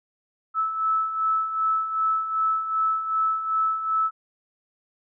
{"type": "beating tone pair", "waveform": "sine", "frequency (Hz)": [1305, 1307.6], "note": ["E6", "E6"], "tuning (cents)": [-18, -14], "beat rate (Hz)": 2.6, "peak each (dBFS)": [-29, -22], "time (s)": [0.54, 4.11], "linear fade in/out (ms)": 50, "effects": []}